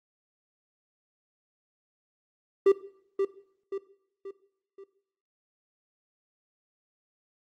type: tone with echo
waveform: triangle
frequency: 392 Hz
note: G4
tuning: in tune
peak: -14 dBFS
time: 2.66-2.72 s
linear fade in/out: 5 ms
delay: 530 ms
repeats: 4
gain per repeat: -7 dB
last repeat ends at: 4.84 s
effects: noise-tail reverb RT60 0.7 s tail -17 dB re dry + Opus 32 kbps

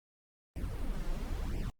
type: noise with flanger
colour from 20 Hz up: brown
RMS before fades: -35 dBFS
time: 0.56-1.7 s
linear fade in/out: 0 ms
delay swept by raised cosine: 0.37 to 5.77 ms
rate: 0.98 Hz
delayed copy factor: +0.95
effects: Opus 32 kbps

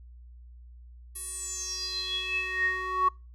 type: tone with band-pass filter sweep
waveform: square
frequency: 372.7 Hz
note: F#4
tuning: 13 cents sharp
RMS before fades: -31 dBFS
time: 1.15-3.09 s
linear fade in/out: 10 ms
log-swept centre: 11000 to 1100 Hz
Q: 9.9
effects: noise-tail reverb RT60 0.3 s tail -26 dB re dry + added 60 Hz sine -46 dBFS peak until 3.34 s

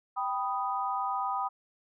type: chord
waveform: sine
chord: G augmented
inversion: none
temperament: equal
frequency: 784 / 987.8 / 1244.5 Hz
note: G5 / B5 / D#6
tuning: 0 / 0 / 0 cents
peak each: -33 dBFS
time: 0.16-1.49 s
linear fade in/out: 20 ms
effects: none

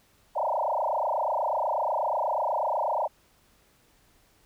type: tone with frequency modulation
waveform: sine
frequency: 773 Hz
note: G5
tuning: 24 cents flat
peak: -24 dBFS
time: 0.35-3.08 s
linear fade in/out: 20 ms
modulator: 28.2 Hz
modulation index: 7.1
effects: pink hiss -63 dBFS RMS until 4.45 s

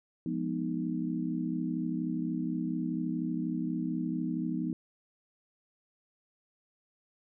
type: chord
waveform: sine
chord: F half-diminished seventh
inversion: none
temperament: equal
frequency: 174.61 / 207.7 / 246.9 / 311.1 Hz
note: F3 / Ab3 / Cb4 / Eb4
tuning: 0 / 0 / 0 / 0 cents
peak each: -35 / -40 / -34 / -35 dBFS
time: 0.26-4.73 s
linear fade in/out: 2 ms
effects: none

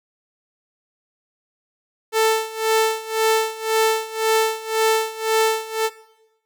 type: tone with tremolo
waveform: sawtooth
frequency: 442.4 Hz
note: A4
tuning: 9 cents sharp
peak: -10 dBFS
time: 2.12-5.9 s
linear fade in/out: 50 ms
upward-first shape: sine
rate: 1.9 Hz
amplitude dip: 85%
effects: noise-tail reverb RT60 0.9 s tail -18 dB re dry

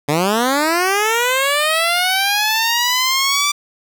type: linear sweep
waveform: 10% pulse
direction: up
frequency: 139.3 to 1174.7 Hz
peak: -6 dBFS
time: 0.08-3.52 s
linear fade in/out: 10 ms
effects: none

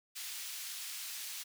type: high-pass noise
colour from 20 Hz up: pink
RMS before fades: -43 dBFS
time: 0.15-1.44 s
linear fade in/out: 20 ms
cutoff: 2900 Hz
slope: 12 dB/octave
effects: none

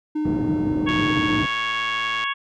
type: tone with pitch glide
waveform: triangle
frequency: 304.9 to 306.7 Hz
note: D#4 to D#4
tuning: -35 to -25 cents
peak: -19 dBFS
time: 0.15-1.43 s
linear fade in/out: 10 ms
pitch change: +10 cents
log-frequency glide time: 0.32-0.74 s
type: band-pass noise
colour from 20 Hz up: pink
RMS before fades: -27 dBFS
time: 0.25-1.46 s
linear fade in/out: 2 ms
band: 110 to 330 Hz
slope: 12 dB/octave
type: harmonic tone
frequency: 554.4 Hz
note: C#5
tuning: in tune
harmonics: 2 / 3 / 4 / 5 / 6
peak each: -26 / -28 / -29 / -30 / -31 dBFS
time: 0.86-2.34 s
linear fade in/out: 20 ms
type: click train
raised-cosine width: 0.2 ms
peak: -17 dBFS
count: 152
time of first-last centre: 0.89-2.238 s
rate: 112 Hz
effects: none

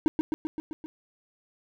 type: tone with echo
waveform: triangle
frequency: 311.1 Hz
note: D#4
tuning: in tune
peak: -16 dBFS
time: 0.06-0.08 s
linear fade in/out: 0 ms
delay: 130 ms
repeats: 6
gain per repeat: -3 dB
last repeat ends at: 0.86 s
effects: none

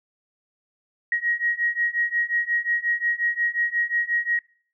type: beating tone pair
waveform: sine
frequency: 1889 / 1894.6 Hz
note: A#6 / A#6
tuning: +22 / +28 cents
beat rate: 5.6 Hz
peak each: -25 / -24 dBFS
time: 1.12-4.39 s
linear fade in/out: 2 ms
effects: noise-tail reverb RT60 0.5 s tail -23 dB re dry

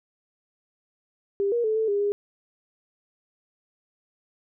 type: tone with pitch steps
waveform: sine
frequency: 398.9 / 474 / 435.3 / 441.8 / 405.3 / 408.4 Hz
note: G4 / A#4 / A4 / A4 / G#4 / G#4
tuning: +30 / +29 / -19 / +7 / -42 / -29 cents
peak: -21 dBFS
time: 1.4-2.12 s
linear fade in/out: 0 ms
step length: 120 ms
effects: none

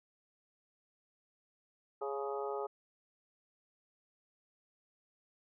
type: harmonic tone with a mistuned harmonic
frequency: 138.59 Hz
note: C#3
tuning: in tune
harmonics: 3 / 4 / 5 / 6 / 7 / 8 / 9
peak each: -38 / -43 / -46 / -43 / -52 / -53 / -45 dBFS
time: 2.01-2.67 s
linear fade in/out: 10 ms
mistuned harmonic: 6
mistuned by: +21 cents
effects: none

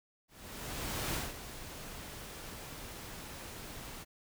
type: noise with ADSR envelope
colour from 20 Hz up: pink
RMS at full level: -35 dBFS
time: 0.28-4.05 s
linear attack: 860 ms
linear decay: 190 ms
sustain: -11 dB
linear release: 30 ms
effects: none

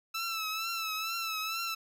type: tone with vibrato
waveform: 15% pulse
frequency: 1318.5 Hz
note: E6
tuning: in tune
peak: -26 dBFS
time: 0.14-1.75 s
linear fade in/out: 10 ms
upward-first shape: triangle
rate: 2.2 Hz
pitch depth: 66 cents each way
effects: none

